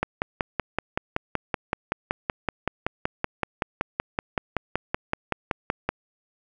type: click train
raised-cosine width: 0.5 ms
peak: -8 dBFS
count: 32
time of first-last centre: 0.03-5.89 s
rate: 5.29 Hz
effects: none